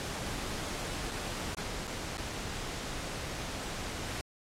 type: noise with dropouts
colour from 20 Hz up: pink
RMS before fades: -38 dBFS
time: 0-4.21 s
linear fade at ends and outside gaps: 0 ms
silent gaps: 1.113-1.116 / 1.548-1.571 / 1.871-1.877 / 2.171-2.18 s
effects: low-pass 9000 Hz 12 dB/octave + AAC 48 kbps